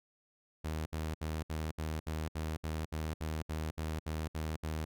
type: tone bursts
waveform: sawtooth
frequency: 78.5 Hz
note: D#2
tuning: 16 cents sharp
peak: -31 dBFS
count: 15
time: 0.64-4.85 s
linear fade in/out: 10 ms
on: 220 ms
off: 65 ms
effects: none